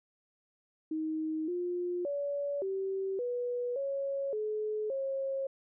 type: tone with pitch steps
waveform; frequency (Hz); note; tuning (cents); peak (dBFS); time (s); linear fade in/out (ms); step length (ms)
sine; 314.5 / 354.3 / 570 / 385.8 / 488.3 / 552 / 427.8 / 541; D#4 / F4 / C#5 / G4 / B4 / C#5 / A4 / C#5; +19 / +25 / +48 / -28 / -20 / -7 / -49 / -42; -31; 0.91-5.47; 5; 570
effects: none